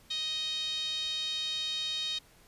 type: tone with band-pass filter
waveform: 5% pulse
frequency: 624 Hz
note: D#5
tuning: 5 cents sharp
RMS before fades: -34 dBFS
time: 0.1-2.19 s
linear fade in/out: 10 ms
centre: 3600 Hz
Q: 7.3
effects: pink hiss -60 dBFS RMS until 2.47 s + resampled to 32000 Hz